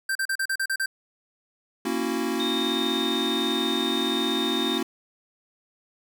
square tone bursts, 1568 Hz, G6, in tune, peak -24 dBFS, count 8, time 0.09-0.86 s, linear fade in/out 5 ms, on 63 ms, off 38 ms
square chord, F# dominant seventh, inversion first, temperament equal with one note detuned, 233.1 / 274.5 / 329.6 / 370 Hz, A#3 / C#4 / E4 / F#4, 0 / -17 / 0 / 0 cents, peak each -31 dBFS, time 1.85-4.83 s, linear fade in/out 5 ms
sine tone, 3662 Hz, A#7, 32 cents flat, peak -27 dBFS, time 2.4-4.78 s, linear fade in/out 0 ms
effects none

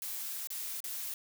blue noise with dropouts, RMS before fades -39 dBFS, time 0.02-1.14 s, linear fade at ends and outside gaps 1 ms, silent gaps 0.472-0.503 / 0.804-0.841 s, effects none

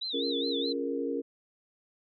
sine tone with vibrato, 3770 Hz, A#7, 19 cents sharp, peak -32 dBFS, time 0.01-0.73 s, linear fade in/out 10 ms, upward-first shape sine, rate 4.8 Hz, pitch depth 160 cents each way
sine chord, Bb minor seventh, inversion first, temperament equal, 277.2 / 349.2 / 415.3 / 466.2 Hz, Db4 / F4 / Ab4 / Bb4, 0 / 0 / 0 / 0 cents, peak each -33 / -38 / -38 / -33 dBFS, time 0.13-1.22 s, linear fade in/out 20 ms
effects none

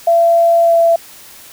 sine tone with pitch glide, 675 to 670.7 Hz, E5 to E5, +41 to +30 cents, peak -7 dBFS, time 0.07-0.96 s, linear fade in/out 5 ms, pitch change -11 cents, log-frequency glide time 0.64-0.77 s, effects white hiss -38 dBFS RMS until 1.52 s

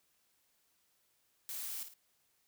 blue noise with echo, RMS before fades -42 dBFS, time 1.49-1.83 s, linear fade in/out 0 ms, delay 54 ms, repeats 2, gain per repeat -8 dB, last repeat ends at 1.938 s, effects white hiss -75 dBFS RMS until 2.47 s

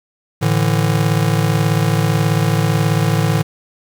square chord, A suspended fourth, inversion none, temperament just, 110 / 146.67 / 165 Hz, A2 / D3 / E3, 0 / -2 / +2 cents, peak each -18 / -18 / -19 dBFS, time 0.41-3.43 s, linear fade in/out 20 ms, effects 8-bit

